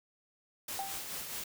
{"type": "noise with tremolo", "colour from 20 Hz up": "white", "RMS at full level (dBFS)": -39, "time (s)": [0.68, 1.44], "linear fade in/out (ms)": 5, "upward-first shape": "sine", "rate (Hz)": 4.7, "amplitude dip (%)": 40}
{"type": "tone with exponential decay", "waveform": "sine", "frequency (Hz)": 784, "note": "G5", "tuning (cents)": 0, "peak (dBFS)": -32, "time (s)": [0.79, 1.1], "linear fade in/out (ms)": 1, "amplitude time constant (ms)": 66}
{"effects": []}